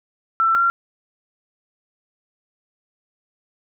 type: tone pair in turn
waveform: sine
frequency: 1338 / 1374 Hz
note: E6 / F6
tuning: +25 / -29 cents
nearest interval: unison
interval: 46 cents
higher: second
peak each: -14 dBFS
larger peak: neither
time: 0.4-0.55 / 0.55-0.7 s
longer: neither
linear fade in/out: 0 ms
effects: none